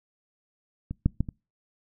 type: clicks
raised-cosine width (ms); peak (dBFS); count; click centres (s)
5; -20 / -8 / -12 / -22; 4; 0.91 / 1.06 / 1.206 / 1.288
effects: noise-tail reverb RT60 0.3 s tail -26 dB re dry